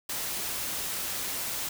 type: noise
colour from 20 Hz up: white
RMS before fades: -33 dBFS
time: 0.09-1.69 s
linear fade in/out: 5 ms
effects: none